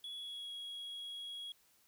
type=tone with pitch glide; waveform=sine; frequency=3378 to 3316 Hz; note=G#7 to G#7; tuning=+29 to -3 cents; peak=-40 dBFS; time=0.04-1.52 s; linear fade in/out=2 ms; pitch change=-32 cents; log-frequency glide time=0.15-0.51 s; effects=tanh soft clip ceiling -42 dBFS + white hiss -70 dBFS RMS until 1.87 s